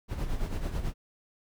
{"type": "noise with tremolo", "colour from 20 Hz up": "brown", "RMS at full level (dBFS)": -29, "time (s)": [0.08, 0.94], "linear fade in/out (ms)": 50, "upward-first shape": "sine", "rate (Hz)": 9.1, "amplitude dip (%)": 60, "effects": []}